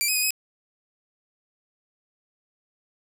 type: tone with pitch steps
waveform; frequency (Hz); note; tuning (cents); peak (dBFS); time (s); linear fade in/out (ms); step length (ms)
10% pulse; 2351 / 2524 / 2482 / 2541; D7 / D#7 / D#7 / D#7; +1 / +24 / -5 / +36; -13; 0.01-0.306; 0; 74
effects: 8-bit